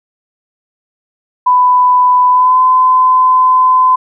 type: tone with pitch glide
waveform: sine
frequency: 997 to 1020.3 Hz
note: B5 to C6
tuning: +16 to -44 cents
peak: -5 dBFS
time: 1.46-3.96 s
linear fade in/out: 10 ms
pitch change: +40 cents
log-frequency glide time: 2.29-2.6 s
effects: none